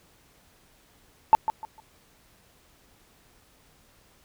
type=tone with echo; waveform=sine; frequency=880 Hz; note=A5; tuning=in tune; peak=-9 dBFS; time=1.33-1.35 s; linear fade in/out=0 ms; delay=150 ms; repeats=3; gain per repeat=-12 dB; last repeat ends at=1.8 s; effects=tanh soft clip ceiling -5 dBFS + pink hiss -60 dBFS RMS until 4.24 s